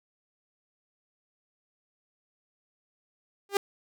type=tone with exponential growth; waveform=sawtooth; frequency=400 Hz; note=G4; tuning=35 cents sharp; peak=-15 dBFS; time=3.49-3.57 s; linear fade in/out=2 ms; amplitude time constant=16 ms; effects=none